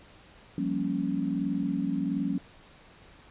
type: chord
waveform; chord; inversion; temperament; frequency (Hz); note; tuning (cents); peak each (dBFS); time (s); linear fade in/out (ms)
sine; G half-diminished seventh; third; equal; 174.61 / 196 / 233.1 / 277.2; F3 / G3 / Bb3 / Db4; 0 / 0 / 0 / 0; -33 / -32 / -34 / -30; 0.58-2.38; 2
effects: pink hiss -54 dBFS RMS until 3.3 s + resampled to 8000 Hz